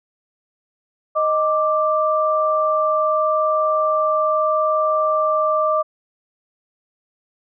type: tone pair together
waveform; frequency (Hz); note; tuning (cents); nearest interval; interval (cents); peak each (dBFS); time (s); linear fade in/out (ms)
sine; 622.2 / 1177; D#5 / D6; 0 / +3; major seventh; 1103; -18; 1.15-5.83; 20
effects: none